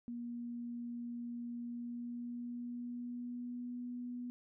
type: tone with pitch glide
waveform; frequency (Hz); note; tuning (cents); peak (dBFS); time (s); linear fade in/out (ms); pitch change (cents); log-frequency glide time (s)
sine; 238.4 to 244.8; A#3 to B3; +39 to -15; -40; 0.08-4.3; 0; +46; 1.61-3.8
effects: none